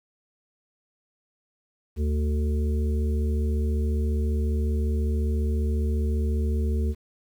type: harmonic tone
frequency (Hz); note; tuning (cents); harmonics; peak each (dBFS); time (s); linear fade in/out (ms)
74.6; D2; +28; 1 / 3 / 5 / 6; -22 / -32 / -36 / -38; 1.96-6.95; 50
effects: 9-bit